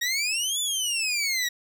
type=exponential two-way sweep; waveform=20% pulse; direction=up then down; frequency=1864.7 to 3520 to 1895 Hz; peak=-19 dBFS; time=0.01-1.49 s; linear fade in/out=10 ms; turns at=0.6 s; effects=none